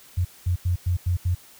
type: tone bursts at uneven times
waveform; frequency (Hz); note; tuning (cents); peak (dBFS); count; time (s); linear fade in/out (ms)
sine; 88.9; F2; +31; -19; 6; 0.17-0.25 / 0.46-0.56 / 0.65-0.76 / 0.86-0.97 / 1.06-1.17 / 1.25-1.35; 10
effects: white hiss -50 dBFS RMS until 1.59 s